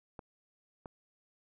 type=clicks; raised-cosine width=1 ms; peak=-30 dBFS; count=2; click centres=0.192 / 0.858 s; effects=none